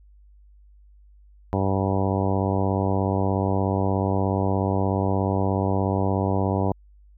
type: harmonic tone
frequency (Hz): 96.8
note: G2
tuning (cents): -21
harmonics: 1 / 2 / 3 / 4 / 5 / 6 / 7 / 8 / 9 / 10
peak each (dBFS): -24 / -27 / -29 / -30 / -31 / -32 / -32 / -33 / -34 / -34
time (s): 1.53-6.72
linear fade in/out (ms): 0
effects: added 50 Hz sine -49 dBFS peak until 7.17 s